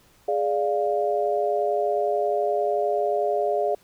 sine chord, D diminished, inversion second, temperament equal, 415.3 / 587.3 / 698.5 Hz, Ab4 / D5 / F5, 0 / 0 / 0 cents, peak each -25 dBFS, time 0.28-3.75 s, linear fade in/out 5 ms, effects pink hiss -58 dBFS RMS until 3.83 s

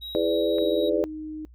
triangle tone with tremolo, 3830 Hz, A#7, 46 cents sharp, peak -32 dBFS, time 0.01-0.9 s, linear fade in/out 20 ms, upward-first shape triangle, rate 3.7 Hz, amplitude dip 30%
sine chord, E dominant seventh, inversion none, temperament equal with one note detuned, 329.6 / 415.3 / 503.1 / 587.3 Hz, E4 / G#4 / B4 / D5, 0 / 0 / +32 / 0 cents, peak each -26 dBFS, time 0.15-1.04 s, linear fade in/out 0 ms
click, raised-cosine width 0.5 ms, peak -26 dBFS, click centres 0.584 s
sine tone with pitch glide, 311.1 to 309 Hz, D#4 to D#4, 0 to -12 cents, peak -32 dBFS, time 0.62-1.45 s, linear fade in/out 0 ms, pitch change -12 cents, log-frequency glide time 0.8-1.32 s
effects noise-tail reverb RT60 0.1 s tail -25 dB re dry + added 60 Hz sine -47 dBFS peak until 1.54 s

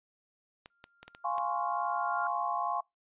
clicks, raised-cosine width 0.2 ms, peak -28 dBFS, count 6, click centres 0.659 / 0.841 / 1.03 / 1.08 / 1.149 / 1.382 s
sine tone with exponential growth, 1396.9 Hz, F6, in tune, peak -33 dBFS, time 0.7-2.27 s, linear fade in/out 2 ms, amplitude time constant 340 ms
sine chord, Db major seventh, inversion first, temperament equal, 698.5 / 830.6 / 1046.5 / 1108.7 Hz, F5 / Ab5 / C6 / Db6, 0 / 0 / 0 / 0 cents, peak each -35 dBFS, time 1.24-2.81 s, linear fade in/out 10 ms
effects noise-tail reverb RT60 0.2 s tail -26 dB re dry + resampled to 8000 Hz

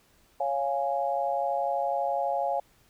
sine chord, Db major, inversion none, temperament equal, 554.4 / 698.5 / 830.6 Hz, Db5 / F5 / Ab5, 0 / 0 / 0 cents, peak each -30 / -29 / -30 dBFS, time 0.4-2.6 s, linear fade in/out 5 ms, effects pink hiss -63 dBFS RMS until 2.89 s

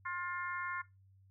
harmonic tone, 354 Hz, F4, 23 cents sharp, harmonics 3 / 4 / 5 / 6, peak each -40 / -42 / -44 / -46 dBFS, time 0.05-0.82 s, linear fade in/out 10 ms, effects noise-tail reverb RT60 0.2 s tail -17 dB re dry + added 96 Hz sine -61 dBFS peak until 1.3 s

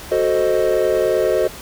triangle chord, F# diminished seventh, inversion none, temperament equal, 370 / 440 / 523.3 / 622.3 Hz, F#4 / A4 / C5 / Eb5, 0 / 0 / 0 / 0 cents, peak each -18 dBFS, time 0.11-1.48 s, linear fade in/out 10 ms, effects pink hiss -35 dBFS RMS until 1.61 s

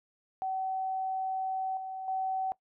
sine tone with level steps, 760 Hz, F#5, 46 cents sharp, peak -30 / -36 / -29 dBFS, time 0.42-2.52 s, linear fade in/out 0 ms, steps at 1.77 / 2.08 s, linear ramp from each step 2 ms, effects noise-tail reverb RT60 0.1 s tail -20 dB re dry

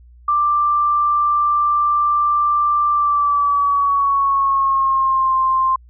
sine tone with pitch glide, 1180 to 1051.3 Hz, D6 to C6, +8 to +8 cents, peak -13 dBFS, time 0.28-5.76 s, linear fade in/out 5 ms, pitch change -200 cents, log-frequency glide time 2.91-5.35 s, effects added 60 Hz sine -42 dBFS peak until 5.89 s

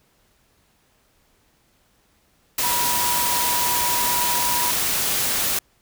sine tone in noise, 969 Hz, B5, 33 cents flat, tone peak -24 dBFS, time 2.63-4.71 s, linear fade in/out 5 ms, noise white, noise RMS -22 dBFS, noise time 2.58-5.59 s, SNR -5 dB, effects pink hiss -62 dBFS RMS until 5.81 s

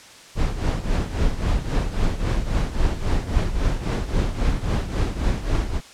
brown noise with tremolo, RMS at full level -18 dBFS, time 0.35-5.81 s, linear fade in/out 50 ms, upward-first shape triangle, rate 3.7 Hz, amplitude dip 80%, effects white hiss -44 dBFS RMS until 5.93 s + low-pass 7000 Hz 12 dB/octave

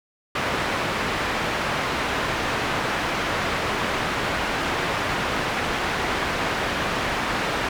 white low-pass noise, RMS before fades -25 dBFS, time 0.35-7.69 s, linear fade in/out 5 ms, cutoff 1900 Hz, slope 12 dB/octave, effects none

